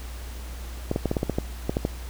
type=clicks; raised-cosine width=2 ms; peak=-10 dBFS; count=11; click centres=0.914 / 0.961 / 1.057 / 1.114 / 1.168 / 1.231 / 1.297 / 1.385 / 1.695 / 1.769 / 1.851 s; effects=added 60 Hz sine -34 dBFS peak until 2.09 s + pink hiss -44 dBFS RMS until 2.09 s